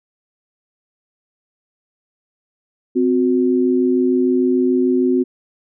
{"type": "tone pair together", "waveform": "sine", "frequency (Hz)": [258.1, 364.8], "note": ["C4", "F#4"], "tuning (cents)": [-23, -24], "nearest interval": "tritone", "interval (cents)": 599, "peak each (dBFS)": [-15, -16], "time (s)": [2.95, 5.24], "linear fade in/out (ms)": 20, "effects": []}